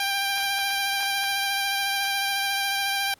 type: tone with vibrato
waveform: 10% pulse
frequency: 792 Hz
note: G5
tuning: 18 cents sharp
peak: -15 dBFS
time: 0-3.14 s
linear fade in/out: 2 ms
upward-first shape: sine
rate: 14 Hz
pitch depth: 17 cents each way
effects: pink hiss -59 dBFS RMS until 3.19 s + AAC 64 kbps

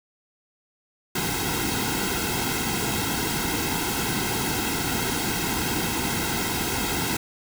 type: noise with comb filter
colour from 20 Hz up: pink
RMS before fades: -26 dBFS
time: 1.15-7.17 s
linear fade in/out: 5 ms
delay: 1.7 ms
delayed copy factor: -0.85
effects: none

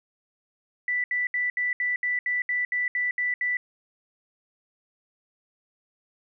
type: tone bursts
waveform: sine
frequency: 1975.5 Hz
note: B6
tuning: in tune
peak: -23 dBFS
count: 12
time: 0.88-3.57 s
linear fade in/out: 2 ms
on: 160 ms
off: 70 ms
effects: none

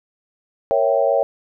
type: chord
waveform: sine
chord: A# diminished seventh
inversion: none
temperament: equal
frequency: 466.2 / 554.4 / 659.3 / 784 Hz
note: A#4 / C#5 / E5 / G5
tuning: 0 / 0 / 0 / 0 cents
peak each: -22 / -17 / -20 / -23 dBFS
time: 0.71-1.23 s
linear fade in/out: 0 ms
effects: none

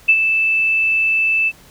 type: tone with ADSR envelope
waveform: sine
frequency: 2637 Hz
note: E7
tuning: in tune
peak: -6 dBFS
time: 0.08-1.52 s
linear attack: 14 ms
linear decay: 60 ms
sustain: -7 dB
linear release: 45 ms
effects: pink hiss -46 dBFS RMS until 1.7 s

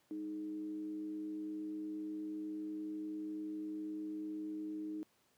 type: tone with frequency modulation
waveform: sine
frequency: 311.1 Hz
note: D#4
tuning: in tune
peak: -39 dBFS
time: 0.11-5.03 s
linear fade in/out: 0 ms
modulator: 112 Hz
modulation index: 0.33
effects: pink hiss -73 dBFS RMS until 5.37 s + high-pass 150 Hz 12 dB/octave

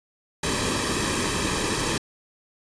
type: noise with comb filter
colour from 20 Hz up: pink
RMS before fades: -25 dBFS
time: 0.43-1.98 s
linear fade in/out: 5 ms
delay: 1.4 ms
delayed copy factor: -0.65
effects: resampled to 22050 Hz

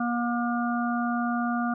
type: harmonic tone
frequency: 238.6 Hz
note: A#3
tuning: 41 cents sharp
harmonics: 1 / 3 / 5 / 6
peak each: -26 / -31 / -33 / -34 dBFS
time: 0-1.74 s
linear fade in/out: 5 ms
effects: none

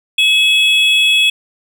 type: tone pair together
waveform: triangle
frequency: 2571 / 3364 Hz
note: E7 / G#7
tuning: -44 / +22 cents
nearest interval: perfect fourth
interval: 466 cents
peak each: -10 dBFS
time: 0.18-1.3 s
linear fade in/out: 5 ms
effects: none

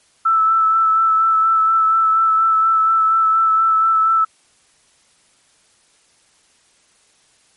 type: tone with vibrato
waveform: sine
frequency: 1318.5 Hz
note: E6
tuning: in tune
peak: -11 dBFS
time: 0.25-4.25 s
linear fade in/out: 10 ms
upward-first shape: sine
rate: 4.2 Hz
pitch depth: 17 cents each way
effects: white hiss -56 dBFS RMS until 7.56 s + MP3 48 kbps

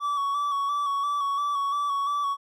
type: tone with vibrato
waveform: triangle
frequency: 1137 Hz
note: C#6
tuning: 44 cents sharp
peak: -22 dBFS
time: 0-2.37 s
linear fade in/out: 50 ms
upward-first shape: square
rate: 2.9 Hz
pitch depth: 30 cents each way
effects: none

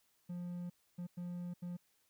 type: tone bursts at uneven times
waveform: triangle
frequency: 176.1 Hz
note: F3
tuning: 15 cents sharp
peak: -38 dBFS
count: 4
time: 0.29-0.7 / 0.98-1.07 / 1.17-1.54 / 1.62-1.77 s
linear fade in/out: 10 ms
effects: white hiss -75 dBFS RMS until 2.09 s

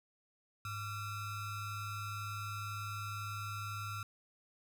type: ring-modulated tone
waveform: square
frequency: 631 Hz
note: D#5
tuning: 24 cents sharp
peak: -37 dBFS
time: 0.65-4.03 s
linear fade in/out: 2 ms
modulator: 735 Hz
effects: none

